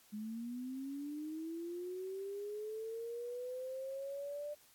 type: linear sweep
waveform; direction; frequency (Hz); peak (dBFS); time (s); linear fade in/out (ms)
sine; up; 207.7 to 594; -40; 0.12-4.55; 20
effects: white hiss -65 dBFS RMS until 4.74 s + AAC 64 kbps